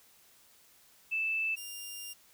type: tone pair in turn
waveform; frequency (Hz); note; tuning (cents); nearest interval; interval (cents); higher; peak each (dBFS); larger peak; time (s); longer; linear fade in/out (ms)
sine / 10% pulse; 2637 / 2800; E7 / F7; 0 / +4; minor second; 104; second; -29 / -32; first; 1.11-1.56 / 1.56-2.14; second; 20
effects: white hiss -62 dBFS RMS until 2.33 s